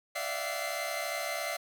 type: tone cluster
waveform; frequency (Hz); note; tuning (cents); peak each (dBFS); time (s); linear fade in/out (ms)
sawtooth; 582 / 654 / 688 / 751 / 2070; D5 / E5 / F5 / F#5 / C7; -16 / -14 / -26 / +26 / -19; -35 / -35 / -36 / -39 / -34; 0.15-1.57; 10
effects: none